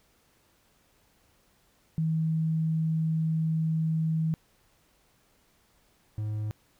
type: tone pair in turn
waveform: sine / triangle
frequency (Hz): 160 / 106.79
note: D#3 / G#2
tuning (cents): +49 / +49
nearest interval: perfect fifth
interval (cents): 700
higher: first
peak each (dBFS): -24 / -27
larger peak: first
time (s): 1.98-4.34 / 6.18-6.51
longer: first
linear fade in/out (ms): 0
effects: pink hiss -66 dBFS RMS until 6.79 s